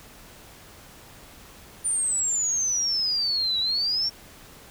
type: exponential two-way sweep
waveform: sine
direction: down then up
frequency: 9250 to 3869 to 5570 Hz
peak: -22 dBFS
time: 1.84-4.1 s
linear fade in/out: 20 ms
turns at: 3.59 s
effects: pink hiss -48 dBFS RMS until 4.7 s